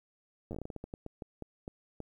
slowing click train, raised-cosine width 2 ms, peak -27 dBFS, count 17, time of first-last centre 0.51-2.003 s, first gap 9 ms, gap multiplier 1.27, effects 11-bit

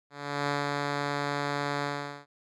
5% pulse tone with ADSR envelope, 143.6 Hz, D3, 39 cents flat, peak -15 dBFS, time 0.1-2.26 s, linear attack 380 ms, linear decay 170 ms, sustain -2 dB, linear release 430 ms, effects low-pass 5000 Hz 12 dB/octave

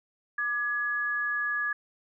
sine tone pair together, 1193 / 1688.5 Hz, D6 / G#6, +27 / +28 cents, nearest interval tritone, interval 601 cents, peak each -35 / -27 dBFS, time 0.38-1.73 s, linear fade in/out 5 ms, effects none

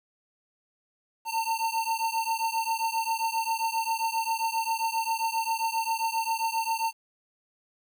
square beating tone pair, 900 / 907.5 Hz, A5 / A#5, +39 / -47 cents, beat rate 7.5 Hz, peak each -30 dBFS, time 1.25-6.93 s, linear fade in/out 50 ms, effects 10-bit

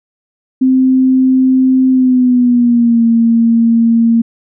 sine tone with pitch glide, 260 to 230.3 Hz, C4 to A#3, -11 to -21 cents, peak -6 dBFS, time 0.61-4.22 s, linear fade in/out 10 ms, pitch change -210 cents, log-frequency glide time 1.9-3.04 s, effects none

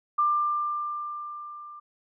sine tone with level ramp, 1190 Hz, D6, 22 cents sharp, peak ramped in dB -19 to -41 dBFS, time 0.18-1.8 s, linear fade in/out 10 ms, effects none

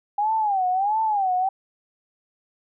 sine tone with vibrato, 804 Hz, G5, 44 cents sharp, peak -19 dBFS, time 0.18-1.49 s, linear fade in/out 5 ms, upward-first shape sine, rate 1.5 Hz, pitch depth 170 cents each way, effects none

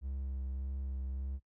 triangle tone with vibrato, 66.6 Hz, C2, 31 cents sharp, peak -34 dBFS, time 0.01-1.4 s, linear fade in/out 50 ms, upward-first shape sine, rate 1.7 Hz, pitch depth 22 cents each way, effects noise-tail reverb RT60 0.1 s tail -20 dB re dry

